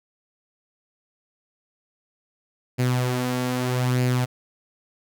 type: tone with flanger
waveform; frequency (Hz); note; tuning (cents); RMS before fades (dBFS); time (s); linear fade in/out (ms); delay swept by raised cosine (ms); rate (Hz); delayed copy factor
sawtooth; 125.6; B2; +30; -23; 2.78-4.26; 20; 0.42 to 4.42; 0.8; +0.5
effects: none